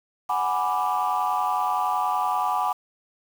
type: chord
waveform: sine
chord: G# half-diminished seventh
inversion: third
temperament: equal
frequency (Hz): 740 / 830.6 / 987.8 / 1174.7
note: F#5 / G#5 / B5 / D6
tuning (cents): 0 / 0 / 0 / 0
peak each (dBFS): -26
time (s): 0.29-2.73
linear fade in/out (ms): 10
effects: tanh soft clip ceiling -15 dBFS + 7-bit